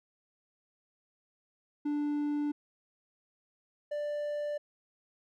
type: tone pair in turn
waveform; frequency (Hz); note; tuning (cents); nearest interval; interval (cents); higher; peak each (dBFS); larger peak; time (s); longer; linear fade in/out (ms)
triangle; 293.7 / 589.3; D4 / D5; 0 / +6; octave; 1206; second; -27 / -30; first; 1.85-2.52 / 3.91-4.58; neither; 10
effects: none